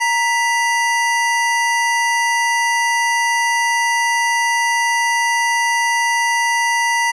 square tone pair together, 933.8 / 1975.5 Hz, A#5 / B6, +3 / 0 cents, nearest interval octave + minor second, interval 1297 cents, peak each -18 dBFS, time 0-7.12 s, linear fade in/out 20 ms, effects resampled to 22050 Hz

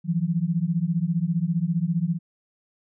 sine beating tone pair, 162.1 / 177.1 Hz, E3 / F3, -29 / +24 cents, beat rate 15 Hz, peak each -24 dBFS, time 0.04-2.19 s, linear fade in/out 50 ms, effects none

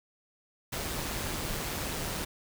pink noise with amplitude modulation, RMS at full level -33 dBFS, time 0.72-2.25 s, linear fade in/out 10 ms, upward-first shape sine, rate 156 Hz, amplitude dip 35%, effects none

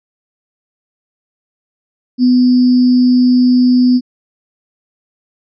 sine tone with sample-and-hold, 250 Hz, B3, 21 cents sharp, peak -6 dBFS, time 2.18-4.01 s, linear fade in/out 50 ms, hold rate 4900 Hz, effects resampled to 16000 Hz

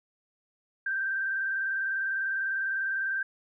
sine tone with vibrato, 1568 Hz, G6, in tune, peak -27 dBFS, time 0.86-3.23 s, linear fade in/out 5 ms, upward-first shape sine, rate 20 Hz, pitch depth 41 cents each way, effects none

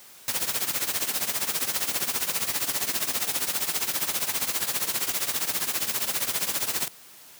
white noise with tremolo, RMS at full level -24 dBFS, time 0.28-6.88 s, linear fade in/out 0 ms, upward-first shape triangle, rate 15 Hz, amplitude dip 85%, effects white hiss -49 dBFS RMS until 7.39 s + high-pass 100 Hz 12 dB/octave

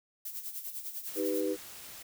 violet noise with tremolo, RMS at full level -38 dBFS, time 0.25-1.41 s, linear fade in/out 5 ms, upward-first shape sine, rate 10 Hz, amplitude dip 65%
white noise, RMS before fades -47 dBFS, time 1.07-2.03 s, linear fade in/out 10 ms
sine chord, Eb augmented, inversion none, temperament equal, 311.1 / 392 / 493.9 Hz, Eb4 / G4 / B4, 0 / 0 / 0 cents, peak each -33 dBFS, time 1.15-1.57 s, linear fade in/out 50 ms
effects none

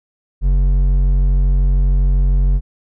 triangle tone with hard clipping, 46.4 Hz, F#1, 6 cents sharp, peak -12 dBFS, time 0.41-2.61 s, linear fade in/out 50 ms, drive 10 dB, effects none

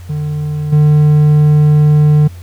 triangle tone with level steps, 150 Hz, D3, 37 cents sharp, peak -13 / -3 dBFS, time 0.09-2.28 s, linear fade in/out 10 ms, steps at 0.72 s, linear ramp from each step 10 ms, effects added 88 Hz sine -28 dBFS peak until 2.42 s + pink hiss -43 dBFS RMS until 2.42 s

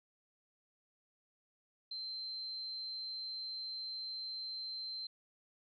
sine tone, 4113 Hz, C8, 30 cents flat, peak -40 dBFS, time 1.91-5.07 s, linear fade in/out 5 ms, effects none

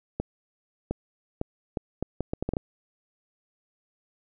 accelerating click train, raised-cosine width 2 ms, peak -14 dBFS, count 11, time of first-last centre 0.2-2.569 s, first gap 710 ms, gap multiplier 0.71, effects none

